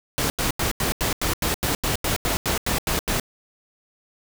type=noise bursts; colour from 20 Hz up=pink; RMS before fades=-23 dBFS; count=15; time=0.18-3.198 s; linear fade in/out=0 ms; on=120 ms; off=87 ms; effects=none

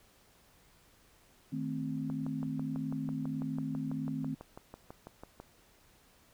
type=chord; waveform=sine; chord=A diminished; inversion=second; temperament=equal; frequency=155.56 / 220 / 261.6 Hz; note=Eb3 / A3 / C4; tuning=0 / 0 / 0 cents; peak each=-38 / -40 / -36 dBFS; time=1.52-4.35 s; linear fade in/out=10 ms
type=click train; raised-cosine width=1 ms; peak=-31 dBFS; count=21; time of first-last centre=2.1-5.4 s; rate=6.06 Hz
effects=pink hiss -64 dBFS RMS until 6.33 s

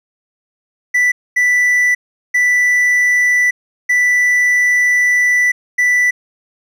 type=tone bursts at uneven times; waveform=triangle; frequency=1975.5 Hz; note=B6; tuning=in tune; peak=-8 dBFS; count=5; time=0.94-1.12 / 1.36-1.95 / 2.34-3.51 / 3.89-5.52 / 5.78-6.11 s; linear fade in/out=10 ms; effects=none

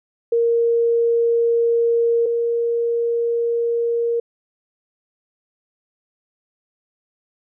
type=tone pair in turn; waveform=sine; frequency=466.2 / 468 Hz; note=A#4 / A#4; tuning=0 / +7 cents; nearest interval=unison; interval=7 cents; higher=second; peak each=-14 / -17 dBFS; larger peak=first; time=0.32-2.26 / 2.26-4.2 s; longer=neither; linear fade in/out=5 ms; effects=none

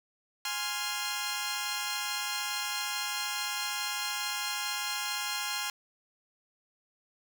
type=chord; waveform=10% pulse; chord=F minor; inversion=first; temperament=equal; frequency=830.6 / 1046.5 / 1396.9 Hz; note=Ab5 / C6 / F6; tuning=0 / 0 / 0 cents; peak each=-28 dBFS; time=0.45-5.7 s; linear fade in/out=2 ms; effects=none

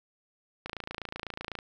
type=click train; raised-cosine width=0.3 ms; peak=-20 dBFS; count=27; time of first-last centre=0.66-1.589 s; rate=28 Hz; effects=none

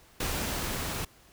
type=noise with level ramp; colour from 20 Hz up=pink; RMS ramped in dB=-31 to -34 dBFS; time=0.2-1.05 s; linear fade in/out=5 ms; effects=pink hiss -58 dBFS RMS until 1.32 s

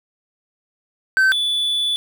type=tone pair in turn; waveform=triangle; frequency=1542 / 3462 Hz; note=G6 / A7; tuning=-29 / -29 cents; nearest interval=octave + major second; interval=1400 cents; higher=second; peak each=-10 / -16 dBFS; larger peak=first; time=1.17-1.32 / 1.32-1.96 s; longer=second; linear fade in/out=0 ms; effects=none

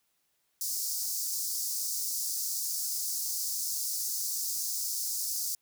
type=high-pass noise; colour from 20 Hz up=pink; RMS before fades=-33 dBFS; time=0.61-5.55 s; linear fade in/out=2 ms; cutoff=4900 Hz; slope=48 dB/octave; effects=white hiss -75 dBFS RMS until 5.61 s

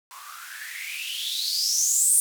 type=noise with band-pass filter sweep; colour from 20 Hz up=violet; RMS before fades=-26 dBFS; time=0.11-2.2 s; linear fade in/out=0 ms; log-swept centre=1000 to 9300 Hz; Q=9.2; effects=none

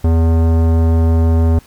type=tone with tanh clipping; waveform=sine; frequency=82.1 Hz; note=E2; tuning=6 cents flat; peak=-11 dBFS; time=0.04-1.59 s; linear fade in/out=5 ms; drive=18 dB; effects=pink hiss -46 dBFS RMS until 1.66 s

